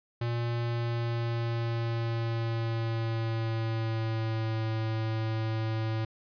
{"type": "tone with pitch glide", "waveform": "square", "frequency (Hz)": [118.2, 110.92], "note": ["A#2", "A2"], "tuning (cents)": [24, 14], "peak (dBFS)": -29, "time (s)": [0.21, 6.05], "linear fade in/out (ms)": 5, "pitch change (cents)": -110, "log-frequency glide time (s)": [0.61, 4.66], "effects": ["resampled to 11025 Hz"]}